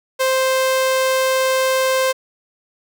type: tone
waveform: sawtooth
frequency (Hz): 523.3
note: C5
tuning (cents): 0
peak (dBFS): -11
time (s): 0.19-2.13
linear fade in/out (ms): 20
effects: none